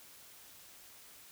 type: silence
effects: white hiss -56 dBFS RMS until 1.31 s